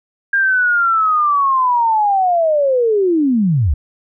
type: linear sweep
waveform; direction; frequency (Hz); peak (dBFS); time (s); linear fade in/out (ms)
sine; down; 1612 to 59.9; -11; 0.33-3.74; 5
effects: none